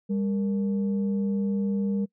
sine tone pair together, 200.1 / 466.6 Hz, G3 / A#4, +36 / +2 cents, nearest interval octave + minor third, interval 1466 cents, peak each -23 / -33 dBFS, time 0.09-2.06 s, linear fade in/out 20 ms, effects noise-tail reverb RT60 0.1 s tail -25 dB re dry + tanh soft clip ceiling -17 dBFS

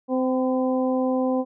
harmonic tone with a mistuned harmonic, 257.9 Hz, C4, 25 cents flat, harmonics 1 / 2 / 3 / 4, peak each -22 / -24 / -31 / -35 dBFS, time 0.08-1.45 s, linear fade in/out 50 ms, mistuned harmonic 4, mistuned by -26 cents, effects none

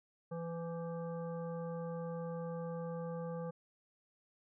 harmonic tone with a mistuned harmonic, 167.6 Hz, E3, 29 cents sharp, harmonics 1 / 3 / 5 / 7 / 9, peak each -41 / -42 / -52 / -53 / -62 dBFS, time 0.31-3.51 s, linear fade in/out 10 ms, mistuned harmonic 9, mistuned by +68 cents, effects none

